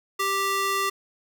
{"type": "tone with high-pass filter", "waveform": "square", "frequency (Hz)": 392, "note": "G4", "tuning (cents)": 0, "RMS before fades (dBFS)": -25, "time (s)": [0.19, 0.9], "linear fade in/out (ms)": 10, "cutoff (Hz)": 880, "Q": 1.2, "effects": []}